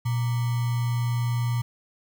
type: tone with sample-and-hold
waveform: sine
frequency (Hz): 120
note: B2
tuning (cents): -49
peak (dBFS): -22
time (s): 0.05-1.62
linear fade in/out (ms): 10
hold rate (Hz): 1050
effects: none